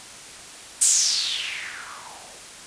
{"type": "noise with low-pass filter sweep", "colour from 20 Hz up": "violet", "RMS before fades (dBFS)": -25, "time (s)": [0.81, 2.39], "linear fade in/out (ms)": 10, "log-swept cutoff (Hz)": [8500, 530], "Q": 4.4, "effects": ["white hiss -41 dBFS RMS until 2.66 s", "resampled to 22050 Hz"]}